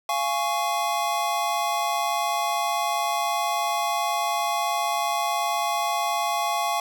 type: chord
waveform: square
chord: Db major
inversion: first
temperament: just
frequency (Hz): 693 / 831.5 / 1108.7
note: F5 / Ab5 / Db6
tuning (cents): -14 / +2 / 0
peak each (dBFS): -28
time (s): 0.09-6.8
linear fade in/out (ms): 2
effects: none